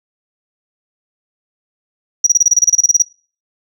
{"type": "tone bursts", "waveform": "sine", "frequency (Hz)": 5780, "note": "F#8", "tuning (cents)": -41, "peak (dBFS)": -4, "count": 15, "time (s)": [2.24, 3.023], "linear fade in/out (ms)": 5, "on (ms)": 27, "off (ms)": 27, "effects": ["noise-tail reverb RT60 0.4 s tail -26 dB re dry", "tanh soft clip ceiling -2 dBFS"]}